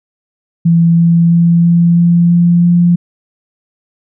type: tone with pitch steps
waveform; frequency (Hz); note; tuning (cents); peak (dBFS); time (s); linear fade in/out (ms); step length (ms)
sine; 167.8 / 168.77 / 169.75 / 170.73 / 171.72 / 172.72 / 173.72; E3 / E3 / F3 / F3 / F3 / F3 / F3; +31 / +41 / -49 / -39 / -29 / -19 / -9; -5; 0.65-2.96; 10; 330
effects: none